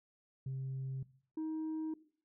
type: tone pair in turn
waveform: sine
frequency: 132.9 / 315.5 Hz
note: C3 / D#4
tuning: +27 / +24 cents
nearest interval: octave + minor third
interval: 1497 cents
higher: second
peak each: -35 / -33 dBFS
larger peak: second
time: 0.46-1.03 / 1.37-1.94 s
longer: neither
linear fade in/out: 5 ms
effects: noise-tail reverb RT60 0.5 s tail -19 dB re dry + tanh soft clip ceiling -35 dBFS